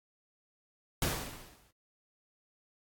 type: noise with exponential decay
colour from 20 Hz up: pink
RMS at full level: -29 dBFS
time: 1.02-1.71 s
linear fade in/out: 2 ms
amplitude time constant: 150 ms
effects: AAC 64 kbps